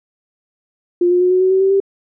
sine tone with pitch steps, 351.6 / 357.1 / 362.7 / 368.4 / 374.2 / 380.1 / 386.1 / 392.2 Hz, F4 / F4 / F#4 / F#4 / F#4 / F#4 / G4 / G4, +12 / +39 / -34 / -7 / +20 / +47 / -26 / +1 cents, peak -10 dBFS, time 1.01-1.802 s, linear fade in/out 5 ms, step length 99 ms, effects none

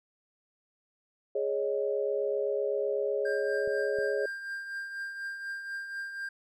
sine chord, Ab suspended fourth, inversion none, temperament equal, 415.3 / 554.4 / 622.3 Hz, Ab4 / Db5 / Eb5, 0 / 0 / 0 cents, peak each -30 / -31 / -36 dBFS, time 1.35-4.26 s, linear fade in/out 5 ms
triangle tone with tremolo, 1594 Hz, G6, 28 cents sharp, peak -31 dBFS, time 3.25-6.29 s, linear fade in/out 5 ms, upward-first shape triangle, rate 4.1 Hz, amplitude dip 55%
clicks, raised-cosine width 3 ms, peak -36 dBFS, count 2, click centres 3.676 / 3.987 s
effects none

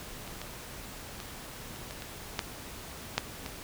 clicks, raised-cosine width 0.2 ms, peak -27 / -21 / -22 / -29 / -23 / -22 / -11 / -8 / -20 dBFS, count 9, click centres 0.277 / 0.416 / 1.202 / 1.761 / 1.909 / 2.022 / 2.392 / 3.18 / 3.462 s, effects pink hiss -44 dBFS RMS until 3.63 s

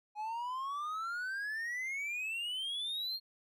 triangle exponential sweep, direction up, 830.6 to 4280 Hz, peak -34 dBFS, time 0.15-3.2 s, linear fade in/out 50 ms, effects none

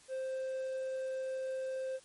triangle tone, 524 Hz, C5, 2 cents sharp, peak -33 dBFS, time 0.08-2 s, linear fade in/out 50 ms, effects white hiss -60 dBFS RMS until 2.04 s + MP3 48 kbps

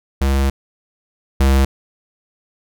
square tone pair in turn, 68 / 67.34 Hz, C#2 / C#2, -33 / -50 cents, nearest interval unison, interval 17 cents, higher first, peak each -14 / -11 dBFS, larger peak second, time 0.21-0.5 / 1.4-1.65 s, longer first, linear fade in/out 5 ms, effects none

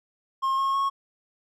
triangle tone with pitch steps, 1071 / 1084.1 / 1097.3 Hz, C6 / C#6 / C#6, +40 / -39 / -18 cents, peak -20 dBFS, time 0.42-0.9 s, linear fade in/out 20 ms, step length 160 ms, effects none

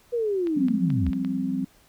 sine linear sweep, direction down, 490 to 59 Hz, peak -22 dBFS, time 0.12-1.11 s, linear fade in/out 20 ms
clicks, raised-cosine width 0.3 ms, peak -25 dBFS, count 6, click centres 0.471 / 0.684 / 0.903 / 1.066 / 1.132 / 1.248 s
sine chord, F suspended second, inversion none, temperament equal, 174.61 / 196 / 261.6 Hz, F3 / G3 / C4, 0 / 0 / 0 cents, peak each -32 / -29 / -26 dBFS, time 0.56-1.65 s, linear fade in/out 10 ms
effects pink hiss -58 dBFS RMS until 1.88 s

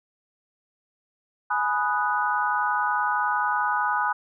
sine chord, G# minor seventh, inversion none, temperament equal with one note detuned, 836.9 / 987.8 / 1244.5 / 1480 Hz, G#5 / B5 / D#6 / F#6, +13 / 0 / 0 / 0 cents, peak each -27 dBFS, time 1.5-4.13 s, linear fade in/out 10 ms, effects none

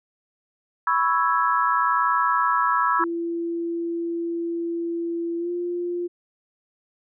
sine chord, C# minor seventh, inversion third, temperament equal, 987.8 / 1108.7 / 1318.5 / 1661.2 Hz, B5 / C#6 / E6 / G#6, 0 / 0 / 0 / 0 cents, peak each -23 / -24 / -22 / -27 dBFS, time 0.87-3.04 s, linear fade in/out 2 ms
sine tone with pitch glide, 338 to 350.1 Hz, E4 to F4, +43 to +4 cents, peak -24 dBFS, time 2.99-6.08 s, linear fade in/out 20 ms, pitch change +61 cents, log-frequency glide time 5.38-5.5 s
effects none

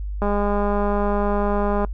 click train, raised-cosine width 1 ms, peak -10 dBFS, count 333, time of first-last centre 0.22-1.847 s, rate 204 Hz, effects noise-tail reverb RT60 0.1 s tail -23 dB re dry + added 50 Hz sine -25 dBFS peak until 1.93 s

